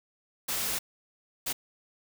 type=noise bursts at uneven times; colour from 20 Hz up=white; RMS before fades=-31 dBFS; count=2; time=0.48-0.79 / 1.46-1.53 s; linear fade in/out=10 ms; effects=none